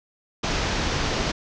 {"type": "low-pass noise", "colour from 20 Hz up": "pink", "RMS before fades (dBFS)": -25, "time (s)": [0.43, 1.32], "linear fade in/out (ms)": 10, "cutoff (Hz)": 6400, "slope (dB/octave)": 48, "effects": []}